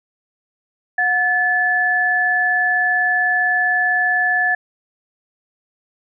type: tone pair together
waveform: sine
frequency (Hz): 726 / 1732.2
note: F#5 / A6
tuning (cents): -33 / -28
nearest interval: octave + minor third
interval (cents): 1505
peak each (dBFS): -21 / -15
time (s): 0.98-4.55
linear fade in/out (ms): 5
effects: none